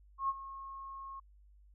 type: tone with ADSR envelope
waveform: sine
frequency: 1085 Hz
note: C#6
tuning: 37 cents flat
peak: -28 dBFS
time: 0.18-1.2 s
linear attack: 110 ms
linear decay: 37 ms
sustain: -15 dB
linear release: 8 ms
effects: added 50 Hz sine -58 dBFS peak until 1.74 s